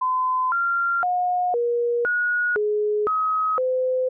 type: tone with pitch steps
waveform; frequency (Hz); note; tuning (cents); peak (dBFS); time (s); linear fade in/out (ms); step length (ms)
sine; 1021 / 1384 / 721 / 476.2 / 1452 / 420.3 / 1270 / 512; C6 / F6 / F#5 / A#4 / F#6 / G#4 / D#6 / C5; -43 / -16 / -45 / +37 / -33 / +21 / +35 / -38; -19; 0.01-4.09; 10; 510
effects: none